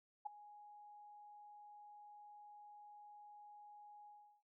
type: tone with ADSR envelope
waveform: sine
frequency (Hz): 830.6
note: G#5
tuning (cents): 0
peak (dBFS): -38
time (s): 0.25-4.43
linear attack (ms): 14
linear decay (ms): 9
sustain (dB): -18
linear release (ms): 360
effects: none